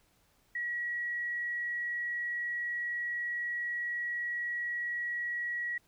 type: tone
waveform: sine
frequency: 1918 Hz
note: A#6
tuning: 49 cents sharp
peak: -32 dBFS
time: 0.55-5.78 s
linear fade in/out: 5 ms
effects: pink hiss -69 dBFS RMS until 5.87 s